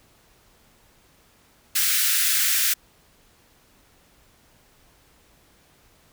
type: high-pass noise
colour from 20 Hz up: white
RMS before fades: -21 dBFS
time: 1.75-2.74 s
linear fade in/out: 10 ms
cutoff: 1400 Hz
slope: 48 dB/octave
effects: pink hiss -58 dBFS RMS until 6.12 s